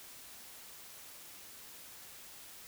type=silence; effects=white hiss -52 dBFS RMS until 2.67 s